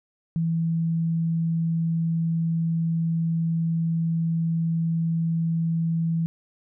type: tone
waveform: sine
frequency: 164.81 Hz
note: E3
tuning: in tune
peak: -21 dBFS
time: 0.36-6.26 s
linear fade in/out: 0 ms
effects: none